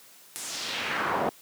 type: noise with band-pass filter sweep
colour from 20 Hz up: brown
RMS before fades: -30 dBFS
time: 0.36-1.29 s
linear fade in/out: 0 ms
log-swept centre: 10000 to 690 Hz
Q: 1.7
effects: white hiss -53 dBFS RMS until 1.41 s + high-pass 150 Hz 12 dB/octave